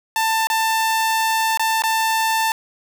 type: tone with dropouts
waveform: sawtooth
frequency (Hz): 890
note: A5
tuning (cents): +20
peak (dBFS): -13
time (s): 0.16-2.52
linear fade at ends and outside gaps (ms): 1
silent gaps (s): 0.471-0.5 / 1.574-1.595 / 1.821-1.837
effects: none